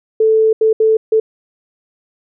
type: tone bursts at uneven times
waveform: sine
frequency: 440 Hz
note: A4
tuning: in tune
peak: -8 dBFS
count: 4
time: 0.2-0.53 / 0.61-0.73 / 0.8-0.97 / 1.12-1.2 s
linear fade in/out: 5 ms
effects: none